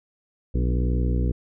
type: harmonic tone with a mistuned harmonic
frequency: 61 Hz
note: B1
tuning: 21 cents flat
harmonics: 1 / 2 / 3 / 4 / 5 / 6 / 7 / 8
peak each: -21 / -27 / -31 / -33 / -35 / -37 / -38 / -39 dBFS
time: 0.54-1.32 s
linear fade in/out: 10 ms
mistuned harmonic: 4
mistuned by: +56 cents
effects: none